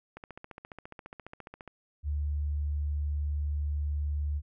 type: click train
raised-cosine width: 0.5 ms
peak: -28 dBFS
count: 23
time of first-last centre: 0.17-1.677 s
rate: 14.6 Hz
type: tone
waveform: sine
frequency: 73.42 Hz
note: D2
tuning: in tune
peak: -28 dBFS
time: 2.03-4.42 s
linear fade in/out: 50 ms
effects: none